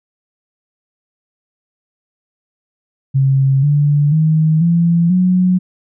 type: tone with pitch steps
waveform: sine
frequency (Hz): 135.3 / 145.85 / 157.22 / 169.49 / 182.7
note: C#3 / D3 / D#3 / E3 / F#3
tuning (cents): -42 / -12 / +18 / +48 / -22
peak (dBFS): -9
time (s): 3.14-5.59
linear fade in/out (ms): 20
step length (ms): 490
effects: none